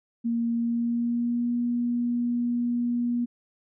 sine tone with pitch glide, 233.1 to 240.2 Hz, A#3 to B3, 0 to -48 cents, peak -23 dBFS, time 0.24-3.26 s, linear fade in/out 20 ms, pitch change +52 cents, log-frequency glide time 0.53-1.54 s, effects none

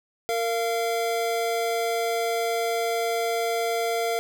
square tone pair together, 460 / 689.2 Hz, A#4 / F5, -23 / -23 cents, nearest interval perfect fifth, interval 700 cents, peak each -27 dBFS, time 0.29-4.19 s, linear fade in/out 0 ms, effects none

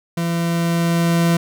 40% pulse tone with level ramp, 169 Hz, E3, 43 cents sharp, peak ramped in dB -18 to -12 dBFS, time 0.17-1.37 s, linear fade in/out 5 ms, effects none

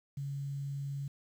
sine tone with quantisation, 139.8 Hz, C#3, 15 cents sharp, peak -35 dBFS, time 0.17-1.08 s, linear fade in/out 5 ms, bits 10, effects none

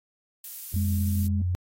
violet noise, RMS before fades -37 dBFS, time 0.44-1.27 s, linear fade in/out 2 ms
sine tone with vibrato, 89.1 Hz, F2, 35 cents sharp, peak -23 dBFS, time 0.74-1.55 s, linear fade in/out 0 ms, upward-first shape square, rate 3.1 Hz, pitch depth 16 cents each way
sine tone, 204.2 Hz, G#3, 29 cents flat, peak -28 dBFS, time 0.76-1.42 s, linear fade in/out 5 ms
effects AAC 48 kbps

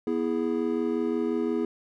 triangle chord, E major, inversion second, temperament equal with one note detuned, 244 / 329.6 / 415.3 Hz, B3 / E4 / G#4, -21 / 0 / 0 cents, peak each -27 dBFS, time 0.07-1.65 s, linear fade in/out 2 ms, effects none

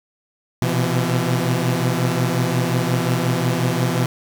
sawtooth tone cluster, 122.6 / 128.2 / 168.7 Hz, B2 / C3 / E3, -12 / -35 / +40 cents, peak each -18 dBFS, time 0.62-4.06 s, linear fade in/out 0 ms, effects 7-bit

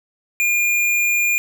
square tone, 2415 Hz, D7, 48 cents sharp, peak -16 dBFS, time 0.4-1.38 s, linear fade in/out 0 ms, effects 8-bit

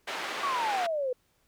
white band-pass noise, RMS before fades -35 dBFS, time 0.07-0.87 s, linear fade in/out 10 ms, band 400 to 2300 Hz, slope 12 dB/octave
sine exponential sweep, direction down, 1168 to 490 Hz, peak -27 dBFS, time 0.43-1.13 s, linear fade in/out 5 ms
effects pink hiss -70 dBFS RMS until 1.47 s

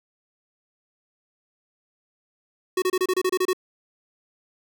square tone bursts, 370 Hz, F#4, in tune, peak -20 dBFS, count 10, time 2.77-3.532 s, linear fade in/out 5 ms, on 51 ms, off 28 ms, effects none

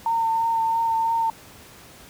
sine tone with vibrato, 909 Hz, A#5, 44 cents flat, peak -19 dBFS, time 0.06-1.3 s, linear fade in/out 2 ms, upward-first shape sine, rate 3 Hz, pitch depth 16 cents each way, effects pink hiss -46 dBFS RMS until 2.09 s + high-pass 60 Hz 12 dB/octave

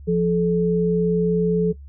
sine tone pair together, 174.61 / 431.9 Hz, F3 / A4, 0 / -32 cents, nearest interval octave + major third, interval 1568 cents, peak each -19 dBFS, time 0.07-1.73 s, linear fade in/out 20 ms, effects noise-tail reverb RT60 0.1 s tail -20 dB re dry + added 70 Hz sine -37 dBFS peak until 1.88 s

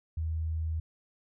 sine tone, 80.1 Hz, E2, 49 cents flat, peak -29 dBFS, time 0.17-0.8 s, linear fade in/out 5 ms, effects none

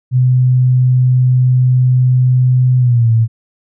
sine tone with pitch glide, 126.9 to 113.71 Hz, B2 to A#2, +47 to -43 cents, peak -7 dBFS, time 0.11-3.28 s, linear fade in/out 50 ms, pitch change -190 cents, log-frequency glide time 2.78-3.11 s, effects none

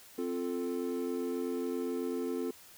triangle chord, F major, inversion second, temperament equal, 261.6 / 349.2 / 440 Hz, C4 / F4 / A4, 0 / 0 / 0 cents, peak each -34 / -35 / -35 dBFS, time 0.18-2.51 s, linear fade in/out 5 ms, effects white hiss -55 dBFS RMS until 2.77 s

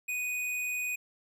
sine tone with hard clipping, 2485 Hz, D#7, 3 cents flat, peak -32 dBFS, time 0.08-0.96 s, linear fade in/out 10 ms, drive 15 dB, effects none

